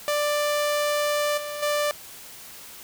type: tone with level steps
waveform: sawtooth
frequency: 590 Hz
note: D5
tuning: 8 cents sharp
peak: -18 / -27 / -18 dBFS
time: 0.08-1.91 s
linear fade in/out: 0 ms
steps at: 1.37 / 1.62 s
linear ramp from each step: 10 ms
effects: white hiss -43 dBFS RMS until 2.83 s